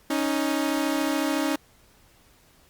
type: tone pair together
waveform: sawtooth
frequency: 277.2 / 311.1 Hz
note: C#4 / D#4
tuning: 0 / 0 cents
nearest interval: major second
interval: 200 cents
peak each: -22 dBFS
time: 0.1-1.56 s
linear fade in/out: 5 ms
effects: pink hiss -58 dBFS RMS until 2.69 s + Opus 48 kbps